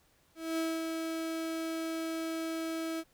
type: tone with ADSR envelope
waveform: 35% pulse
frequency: 325.1 Hz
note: E4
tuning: 24 cents flat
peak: -28 dBFS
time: 0.35-3.04 s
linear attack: 230 ms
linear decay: 230 ms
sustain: -4 dB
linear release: 49 ms
effects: pink hiss -68 dBFS RMS until 3.13 s